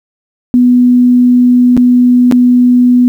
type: tone with dropouts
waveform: sine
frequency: 246.9 Hz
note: B3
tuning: in tune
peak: -3 dBFS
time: 0.54-3.08 s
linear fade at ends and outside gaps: 0 ms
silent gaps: 1.767-1.775 / 2.313-2.323 s
effects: 7-bit